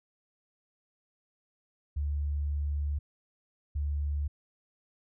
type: tone pair in turn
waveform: sine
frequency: 72.7 / 72.7 Hz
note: D2 / D2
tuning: -17 / -17 cents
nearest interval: unison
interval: 0 cents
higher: neither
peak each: -28 dBFS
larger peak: neither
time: 1.96-2.99 / 3.75-4.28 s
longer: first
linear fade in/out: 10 ms
effects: none